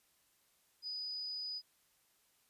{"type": "tone", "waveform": "sine", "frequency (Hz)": 4967, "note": "D#8", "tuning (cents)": -4, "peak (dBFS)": -39, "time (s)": [0.82, 1.62], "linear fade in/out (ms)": 50, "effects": ["white hiss -73 dBFS RMS until 2.49 s", "resampled to 32000 Hz"]}